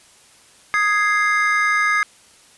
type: chord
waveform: triangle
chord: Ab major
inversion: second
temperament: equal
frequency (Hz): 1244.5 / 1661.2 / 2093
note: Eb6 / Ab6 / C7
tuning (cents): 0 / 0 / 0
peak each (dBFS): -18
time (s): 0.74-2.03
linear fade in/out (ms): 0
effects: white hiss -50 dBFS RMS until 2.57 s + resampled to 24000 Hz